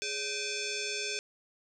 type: tone with frequency modulation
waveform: sine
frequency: 1400 Hz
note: F6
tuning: 4 cents sharp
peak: -32 dBFS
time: 0.02-1.19 s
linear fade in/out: 0 ms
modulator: 983 Hz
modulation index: 5.5
effects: none